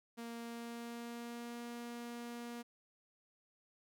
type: tone with pitch glide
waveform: sawtooth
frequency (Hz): 233.1 to 237.7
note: A#3 to A#3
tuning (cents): 0 to +34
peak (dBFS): -40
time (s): 0.17-2.63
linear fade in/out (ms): 20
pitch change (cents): +34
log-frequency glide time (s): 0.36-1.61
effects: none